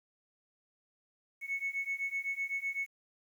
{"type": "beating tone pair", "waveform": "sine", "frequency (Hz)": [2202, 2209.9], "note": ["C#7", "C#7"], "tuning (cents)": [-12, -6], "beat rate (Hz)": 7.9, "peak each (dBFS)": [-36, -35], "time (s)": [1.41, 2.88], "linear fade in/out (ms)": 50, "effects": ["tanh soft clip ceiling -27 dBFS", "10-bit"]}